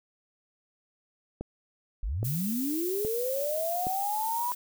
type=click train; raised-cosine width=2 ms; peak=-21 dBFS; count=4; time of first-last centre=1.41-3.869 s; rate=1.22 Hz
type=linear sweep; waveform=sine; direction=up; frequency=37.6 to 987.8 Hz; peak=-28 dBFS; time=2.03-4.52 s; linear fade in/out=0 ms
type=noise; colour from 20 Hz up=violet; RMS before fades=-36 dBFS; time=2.24-4.55 s; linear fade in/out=10 ms
effects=none